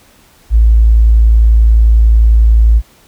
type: tone with tanh clipping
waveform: triangle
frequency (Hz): 55.6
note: A1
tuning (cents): +19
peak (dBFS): -3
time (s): 0.5-2.82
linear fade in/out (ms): 50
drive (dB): 3
effects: pink hiss -46 dBFS RMS until 3.07 s